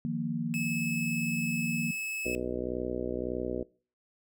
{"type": "chord", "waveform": "sine", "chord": "Eb suspended second", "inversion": "none", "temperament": "just", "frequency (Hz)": [155.56, 175.01, 233.3], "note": ["Eb3", "F3", "Bb3"], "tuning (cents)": [0, 4, 2], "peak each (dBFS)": [-35, -35, -32], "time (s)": [0.05, 1.91], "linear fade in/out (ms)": 0}
{"type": "tone", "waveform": "45% pulse", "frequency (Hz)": 2593, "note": "E7", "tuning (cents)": -29, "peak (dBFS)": -33, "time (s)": [0.54, 2.35], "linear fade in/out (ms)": 0}
{"type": "harmonic tone", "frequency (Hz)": 61.74, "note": "B1", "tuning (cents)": 0, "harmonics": [1, 2, 3, 4, 5, 6, 7, 8, 9, 10], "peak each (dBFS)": [-43, -46, -44, -38, -40, -35, -41, -37, -46, -42], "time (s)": [2.25, 3.63], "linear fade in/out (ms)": 5}
{"effects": ["noise-tail reverb RT60 0.4 s tail -23 dB re dry"]}